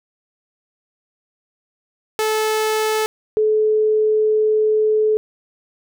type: tone pair in turn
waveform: sawtooth / sine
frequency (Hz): 434.3 / 430.8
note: A4 / A4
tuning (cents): -23 / -37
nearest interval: unison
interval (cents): 14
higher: first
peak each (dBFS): -13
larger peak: neither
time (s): 2.19-3.06 / 3.37-5.17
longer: second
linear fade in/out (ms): 0
effects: none